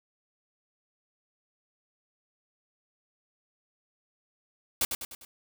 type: noise with echo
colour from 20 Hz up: white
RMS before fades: -26 dBFS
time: 4.81-4.85 s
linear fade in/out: 2 ms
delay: 100 ms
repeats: 4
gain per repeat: -6 dB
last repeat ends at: 5.25 s
effects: none